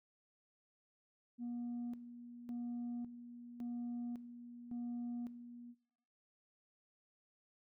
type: tone with tremolo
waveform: sine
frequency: 240 Hz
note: B3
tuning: 49 cents flat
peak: -38 dBFS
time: 1.38-5.75 s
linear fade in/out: 50 ms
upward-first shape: square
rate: 0.9 Hz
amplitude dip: 75%
effects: noise-tail reverb RT60 0.7 s tail -17 dB re dry + tanh soft clip ceiling -38 dBFS